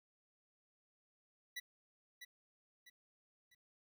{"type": "tone with echo", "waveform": "25% pulse", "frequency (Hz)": 1961, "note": "B6", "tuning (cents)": -13, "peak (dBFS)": -38, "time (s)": [1.56, 1.6], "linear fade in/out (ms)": 10, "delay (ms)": 650, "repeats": 3, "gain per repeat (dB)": -8, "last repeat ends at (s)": 3.55, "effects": ["13-bit"]}